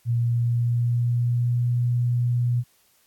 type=tone with pitch glide; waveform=sine; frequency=118.3 to 121.42 Hz; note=A#2 to B2; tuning=+26 to -29 cents; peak=-19 dBFS; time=0.05-2.64 s; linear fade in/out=50 ms; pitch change=+45 cents; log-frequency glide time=0.15-1.7 s; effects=white hiss -62 dBFS RMS until 3.06 s + AAC 64 kbps